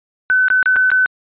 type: tone with dropouts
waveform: sine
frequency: 1512 Hz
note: F#6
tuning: 37 cents sharp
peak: -10 dBFS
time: 0.3-1.06 s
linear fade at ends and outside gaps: 0 ms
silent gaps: 0.483-0.502 / 0.628-0.659 / 0.759-0.765 / 0.903-0.916 s
effects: resampled to 8000 Hz